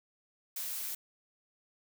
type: noise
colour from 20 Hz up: blue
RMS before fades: -38 dBFS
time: 0.56-0.95 s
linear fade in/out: 5 ms
effects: none